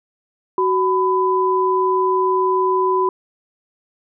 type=tone pair together; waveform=sine; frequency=374.1 / 1000.7 Hz; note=F#4 / B5; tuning=+19 / +23 cents; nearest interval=octave + perfect fourth; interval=1704 cents; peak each=-17 dBFS; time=0.58-3.09 s; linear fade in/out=2 ms; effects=none